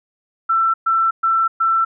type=tone bursts; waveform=sine; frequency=1338 Hz; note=E6; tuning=25 cents sharp; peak=-13 dBFS; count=4; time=0.49-1.85 s; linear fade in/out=10 ms; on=250 ms; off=120 ms; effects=none